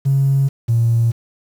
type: tone pair in turn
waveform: triangle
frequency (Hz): 137 / 115.9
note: C#3 / A#2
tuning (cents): -20 / -10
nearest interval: minor third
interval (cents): 290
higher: first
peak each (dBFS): -8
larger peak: neither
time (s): 0.05-0.49 / 0.68-1.12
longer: neither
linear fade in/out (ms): 20
effects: tanh soft clip ceiling -9 dBFS + 7-bit